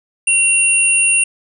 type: tone pair together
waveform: sine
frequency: 2742 / 9223 Hz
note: F7 / D9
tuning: -32 / -32 cents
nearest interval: octave + major sixth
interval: 2100 cents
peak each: -13 dBFS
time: 0.27-1.24 s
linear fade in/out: 5 ms
effects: none